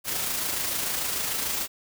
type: noise with amplitude modulation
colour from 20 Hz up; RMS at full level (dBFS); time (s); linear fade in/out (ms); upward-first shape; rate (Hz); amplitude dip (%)
white; -27; 0.04-1.68; 50; sine; 26.8; 35
effects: none